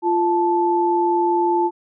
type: tone pair together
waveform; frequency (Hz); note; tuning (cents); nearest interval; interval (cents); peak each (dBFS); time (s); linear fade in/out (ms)
sine; 347.3 / 875.1; F4 / A5; -10 / -10; octave + major third; 1600; -18; 0.02-1.71; 50
effects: none